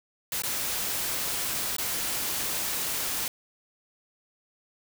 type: noise with dropouts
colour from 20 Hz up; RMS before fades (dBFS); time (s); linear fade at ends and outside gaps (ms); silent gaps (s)
white; -30; 0.32-3.28; 2; 0.421-0.435 / 1.766-1.783
effects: none